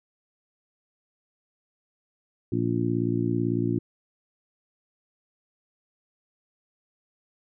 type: harmonic tone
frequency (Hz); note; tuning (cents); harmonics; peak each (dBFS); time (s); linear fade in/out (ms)
58; A#1; -8; 2 / 3 / 4 / 5 / 6; -28 / -31 / -31 / -28 / -29; 2.52-3.79; 5
effects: none